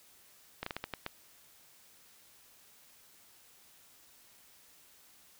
slowing click train, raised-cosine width 0.3 ms, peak -20 dBFS, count 7, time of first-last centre 0.63-1.064 s, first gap 34 ms, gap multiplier 1.3, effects white hiss -61 dBFS RMS until 5.39 s

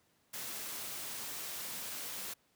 white noise, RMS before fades -42 dBFS, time 0.33-2.34 s, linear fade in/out 10 ms, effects pink hiss -72 dBFS RMS until 2.55 s + high-pass 100 Hz 12 dB/octave

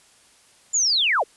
sine linear sweep, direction down, 7230 to 349.2 Hz, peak -17 dBFS, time 0.73-1.24 s, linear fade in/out 20 ms, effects white hiss -55 dBFS RMS until 1.36 s + resampled to 24000 Hz

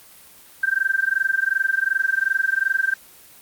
sine tone with amplitude modulation, 1570 Hz, G6, 2 cents sharp, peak -14 dBFS, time 0.63-2.94 s, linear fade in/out 5 ms, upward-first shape sine, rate 22.7 Hz, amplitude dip 95%, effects white hiss -47 dBFS RMS until 3.41 s + Opus 24 kbps

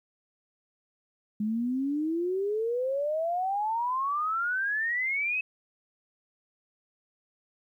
sine exponential sweep, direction up, 207.2 to 2592 Hz, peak -26 dBFS, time 1.4-5.41 s, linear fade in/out 5 ms, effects 11-bit

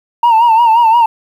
sine tone with vibrato, 919 Hz, A#5, 25 cents flat, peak -3 dBFS, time 0.23-1.06 s, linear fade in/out 5 ms, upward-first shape sine, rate 5.7 Hz, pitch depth 78 cents each way, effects tanh soft clip ceiling -4 dBFS + 7-bit

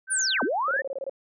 sine tone, 1541 Hz, G6, 30 cents flat, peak -28 dBFS, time 0.07-0.49 s, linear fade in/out 50 ms
sine linear two-way sweep, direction down then up, 9956 to 220 to 1864 Hz, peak -23 dBFS, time 0.1-0.82 s, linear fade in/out 20 ms, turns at 0.43 s
sine tone bursts, 543 Hz, C#5, 36 cents flat, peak -28 dBFS, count 8, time 0.68-1.096 s, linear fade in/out 2 ms, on 31 ms, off 24 ms
effects none

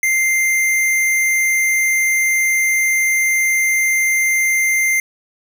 square tone, 2093 Hz, C7, in tune, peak -14 dBFS, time 0.03-5 s, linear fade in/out 2 ms, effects none

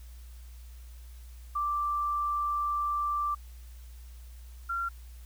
sine tone pair in turn, 1174.7 / 1375.7 Hz, D6 / F6, 0 / -26 cents, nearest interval minor third, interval 274 cents, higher second, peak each -27 / -29 dBFS, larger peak first, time 1.55-3.35 / 4.69-4.89 s, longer first, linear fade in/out 10 ms, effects added 60 Hz sine -44 dBFS peak until 5.25 s + white hiss -60 dBFS RMS until 5.25 s

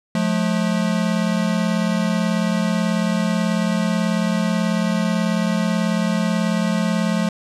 square tone pair together, 177.1 / 215.4 Hz, F3 / A3, +24 / -37 cents, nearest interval minor third, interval 339 cents, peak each -21 dBFS, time 0.15-7.29 s, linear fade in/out 2 ms, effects low-pass 8000 Hz 12 dB/octave

